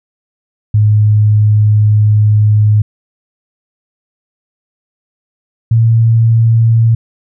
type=tone pair in turn; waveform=sine; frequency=106 / 114.11 Hz; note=G#2 / A#2; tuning=+36 / -36 cents; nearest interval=minor second; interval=128 cents; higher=second; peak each=-5 dBFS; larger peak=neither; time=0.74-2.82 / 5.71-6.95 s; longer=first; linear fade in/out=5 ms; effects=none